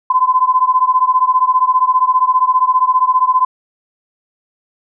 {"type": "beating tone pair", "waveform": "sine", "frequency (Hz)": [1015, 1030], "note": ["B5", "C6"], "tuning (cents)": [47, -28], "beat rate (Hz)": 15, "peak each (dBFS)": [-12, -13], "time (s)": [0.1, 3.45], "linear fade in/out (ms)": 5, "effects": []}